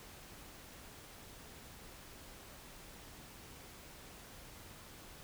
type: silence
effects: pink hiss -54 dBFS RMS until 5.23 s